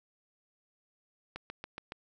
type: click train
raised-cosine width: 0.3 ms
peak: -24 dBFS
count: 5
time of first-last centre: 1.36-1.921 s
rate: 7.13 Hz
effects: none